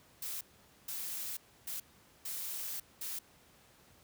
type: noise bursts at uneven times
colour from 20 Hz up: blue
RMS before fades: -40 dBFS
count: 5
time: 0.22-0.41 / 0.88-1.37 / 1.67-1.8 / 2.25-2.8 / 3.01-3.19 s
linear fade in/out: 5 ms
effects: pink hiss -63 dBFS RMS until 4.03 s + high-pass 60 Hz 12 dB/octave